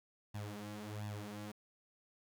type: tone with flanger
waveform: sawtooth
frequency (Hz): 104.6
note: G#2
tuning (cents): +13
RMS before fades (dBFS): -45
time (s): 0.34-1.52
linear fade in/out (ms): 10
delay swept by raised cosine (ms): 1.1 to 6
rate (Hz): 1.4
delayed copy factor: +0.85
effects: 11-bit